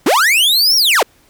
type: linear two-way sweep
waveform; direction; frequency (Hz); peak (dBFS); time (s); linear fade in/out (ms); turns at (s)
45% pulse; up then down; 215.4 to 5670 to 315.6; -9; 0.06-1.03; 5; 0.76
effects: pink hiss -52 dBFS RMS until 1.29 s